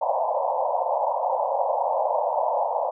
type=band-pass noise; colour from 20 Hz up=pink; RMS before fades=-24 dBFS; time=0.01-2.91 s; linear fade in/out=10 ms; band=530 to 980 Hz; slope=96 dB/octave; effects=none